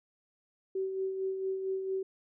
sine tone with tremolo, 382 Hz, G4, 45 cents flat, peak -29 dBFS, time 0.75-2.03 s, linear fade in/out 5 ms, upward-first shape sine, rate 4.4 Hz, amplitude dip 45%, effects none

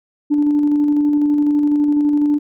sine tone with tremolo, 293.7 Hz, D4, in tune, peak -10 dBFS, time 0.3-2.39 s, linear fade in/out 20 ms, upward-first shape square, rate 12 Hz, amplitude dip 25%, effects tanh soft clip ceiling -8 dBFS

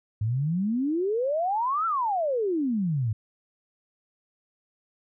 sine exponential two-way sweep, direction up then down, 102.3 to 1367 to 102.3 Hz, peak -23 dBFS, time 0.21-3.13 s, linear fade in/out 5 ms, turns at 1.86 s, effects none

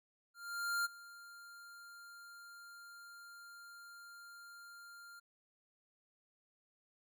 square tone with ADSR envelope, 1396.9 Hz, F6, in tune, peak -33 dBFS, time 0.34-5.2 s, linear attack 510 ms, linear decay 22 ms, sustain -20 dB, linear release 12 ms, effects none

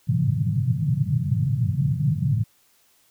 pink band-pass noise, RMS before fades -22 dBFS, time 0.07-2.44 s, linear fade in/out 20 ms, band 110 to 160 Hz, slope 48 dB/octave, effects white hiss -61 dBFS RMS until 3.1 s

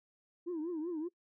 sine tone with vibrato, 329.6 Hz, E4, in tune, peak -33 dBFS, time 0.46-1.09 s, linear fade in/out 20 ms, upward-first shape triangle, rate 5.2 Hz, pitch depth 180 cents each way, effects noise-tail reverb RT60 0.1 s tail -22 dB re dry + tanh soft clip ceiling -33 dBFS

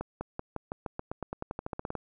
accelerating click train, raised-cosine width 1 ms, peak -20 dBFS, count 19, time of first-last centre 0.01-1.953 s, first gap 200 ms, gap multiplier 0.92, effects none

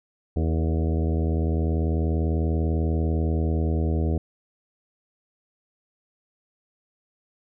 harmonic tone with a mistuned harmonic, 80.2 Hz, E2, 47 cents flat, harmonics 1 / 2 / 3 / 4 / 5 / 6 / 7 / 8 / 9, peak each -22 / -29 / -31 / -32 / -34 / -37 / -40 / -42 / -42 dBFS, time 0.36-4.18 s, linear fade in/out 5 ms, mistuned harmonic 5, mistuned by +42 cents, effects none

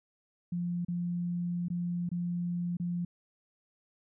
sine tone with dropouts, 174.61 Hz, F3, in tune, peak -30 dBFS, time 0.52-3.05 s, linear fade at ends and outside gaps 5 ms, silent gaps 0.849-0.883 / 1.684-1.701 / 2.091-2.115 / 2.77-2.798 s, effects none

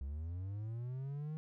triangle linear sweep, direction up, 65.5 to 157.7 Hz, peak -37 dBFS, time 0.01-1.37 s, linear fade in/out 0 ms, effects none

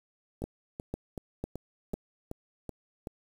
two click trains, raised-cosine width 2 ms, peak -24 / -20 dBFS, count 8 / 4, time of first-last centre 0.42-3.072 / 0.44-1.94 s, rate 2.64 / 2 Hz, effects 8-bit

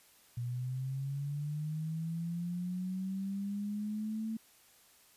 sine linear sweep, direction up, 119.4 to 223.8 Hz, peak -34 dBFS, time 0.37-4.37 s, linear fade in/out 5 ms, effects white hiss -63 dBFS RMS until 5.16 s + resampled to 32000 Hz

